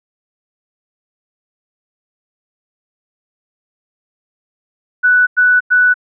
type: tone bursts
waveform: sine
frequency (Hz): 1484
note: F#6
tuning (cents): +5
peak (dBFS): -7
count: 3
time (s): 5.03-5.942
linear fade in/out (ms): 20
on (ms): 240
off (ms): 96
effects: none